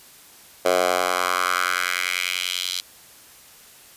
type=tone with high-pass filter sweep; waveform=10% pulse; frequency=90.3 Hz; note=F#2; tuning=42 cents flat; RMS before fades=-23 dBFS; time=0.65-2.81 s; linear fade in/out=5 ms; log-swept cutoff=570 to 3900 Hz; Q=2.5; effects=white hiss -48 dBFS RMS until 3.96 s + resampled to 32000 Hz